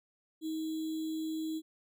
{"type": "tone with sample-and-hold", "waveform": "sine", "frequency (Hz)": 316.9, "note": "D#4", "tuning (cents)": 32, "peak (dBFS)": -33, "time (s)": [0.41, 1.62], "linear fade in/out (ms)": 50, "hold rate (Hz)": 3675, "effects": []}